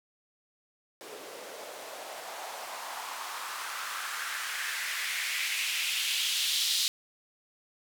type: noise with band-pass filter sweep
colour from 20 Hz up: blue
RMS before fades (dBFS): -34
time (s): 1.01-6.88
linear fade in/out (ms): 0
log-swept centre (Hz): 420 to 3900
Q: 2.5
effects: none